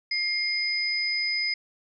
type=tone pair together; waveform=sine; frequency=2119 / 5005 Hz; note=C7 / D#8; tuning=+21 / +9 cents; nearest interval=octave + minor third; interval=1488 cents; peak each=-27 dBFS; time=0.11-1.54 s; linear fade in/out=5 ms; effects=none